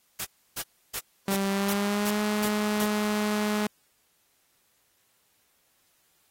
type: noise bursts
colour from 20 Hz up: white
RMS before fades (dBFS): -32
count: 8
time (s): 0.19-2.856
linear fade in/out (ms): 10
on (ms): 62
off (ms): 310
type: tone with pitch glide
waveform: sawtooth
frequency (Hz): 196.2 to 210.3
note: G3 to G#3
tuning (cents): +2 to +22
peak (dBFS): -21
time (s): 1.28-3.67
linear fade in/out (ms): 2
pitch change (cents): +120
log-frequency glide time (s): 1.5-2.21
effects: white hiss -67 dBFS RMS until 6.3 s + AAC 48 kbps